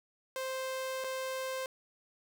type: tone with dropouts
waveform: sawtooth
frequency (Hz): 523.3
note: C5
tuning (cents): 0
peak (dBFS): -31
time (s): 0.36-1.66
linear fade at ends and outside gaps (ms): 1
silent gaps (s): 1.04-1.044
effects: none